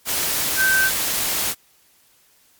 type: tone in noise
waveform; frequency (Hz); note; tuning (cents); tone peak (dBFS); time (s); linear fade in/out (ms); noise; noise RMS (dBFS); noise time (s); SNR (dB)
sine; 1548; G6; -22; -15; 0.56-0.91; 50; white; -22; 0.05-1.55; +4
effects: white hiss -57 dBFS RMS until 2.59 s + MP3 96 kbps